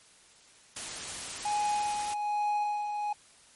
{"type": "noise", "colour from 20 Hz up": "white", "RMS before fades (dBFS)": -38, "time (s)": [0.76, 2.14], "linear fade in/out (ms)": 5}
{"type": "tone with tremolo", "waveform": "triangle", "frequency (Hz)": 833, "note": "G#5", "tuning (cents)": 5, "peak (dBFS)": -24, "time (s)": [1.45, 3.13], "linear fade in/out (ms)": 5, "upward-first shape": "sine", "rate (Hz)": 1.2, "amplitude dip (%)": 45}
{"effects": ["white hiss -58 dBFS RMS until 3.55 s", "MP3 48 kbps"]}